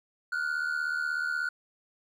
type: tone pair together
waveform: triangle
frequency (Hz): 1415.5 / 1492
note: F6 / F#6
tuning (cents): +23 / +14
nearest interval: minor second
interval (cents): 91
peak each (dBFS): -28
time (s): 0.32-1.49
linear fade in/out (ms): 5
effects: tanh soft clip ceiling -23 dBFS